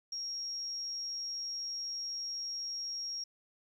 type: tone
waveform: sine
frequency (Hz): 5588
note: F8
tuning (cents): 0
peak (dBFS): -36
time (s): 0.12-3.24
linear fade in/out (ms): 5
effects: 11-bit